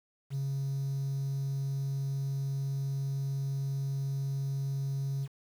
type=tone; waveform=triangle; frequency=137.1 Hz; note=C#3; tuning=19 cents flat; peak=-27 dBFS; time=0.3-5.28 s; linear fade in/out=50 ms; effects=tanh soft clip ceiling -26 dBFS + 9-bit